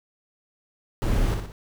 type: noise with echo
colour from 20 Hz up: brown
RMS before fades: -22 dBFS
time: 1.02-1.34 s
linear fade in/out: 0 ms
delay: 60 ms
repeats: 3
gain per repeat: -5 dB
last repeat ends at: 1.52 s
effects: none